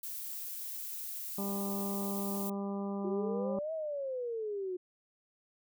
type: noise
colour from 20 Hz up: violet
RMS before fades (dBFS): -41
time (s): 0.03-2.5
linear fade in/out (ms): 5
type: harmonic tone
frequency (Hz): 199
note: G3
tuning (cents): +26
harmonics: 1 / 2 / 3 / 4 / 5 / 6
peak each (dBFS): -35 / -41 / -45 / -47 / -49 / -51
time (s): 1.38-3.59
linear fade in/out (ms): 2
type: exponential two-way sweep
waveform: sine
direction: up then down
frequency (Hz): 357.8 to 651 to 357.8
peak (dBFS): -34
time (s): 3.04-4.77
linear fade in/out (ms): 10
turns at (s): 3.73
effects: none